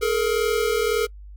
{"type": "tone pair together", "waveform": "square", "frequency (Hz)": [424.5, 466.2], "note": ["G#4", "A#4"], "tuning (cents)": [38, 0], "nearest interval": "major second", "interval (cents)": 162, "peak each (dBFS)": -23, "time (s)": [0.01, 1.07], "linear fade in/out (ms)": 20, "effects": ["noise-tail reverb RT60 0.1 s tail -26 dB re dry", "added 50 Hz sine -38 dBFS peak until 1.36 s"]}